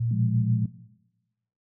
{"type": "tone with vibrato", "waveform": "sine", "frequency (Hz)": 116.54, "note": "A#2", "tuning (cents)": 0, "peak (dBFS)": -23, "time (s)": [0, 0.65], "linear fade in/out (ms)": 10, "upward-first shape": "sine", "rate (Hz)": 13, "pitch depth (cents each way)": 15}
{"type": "chord", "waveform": "sine", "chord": "F diminished", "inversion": "second", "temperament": "equal", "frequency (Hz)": [123.47, 174.61, 207.7], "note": ["Cb3", "F3", "Ab3"], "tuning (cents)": [0, 0, 0], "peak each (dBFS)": -29, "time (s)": [0.11, 0.66], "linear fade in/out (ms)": 5}
{"effects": ["noise-tail reverb RT60 1.0 s tail -17 dB re dry"]}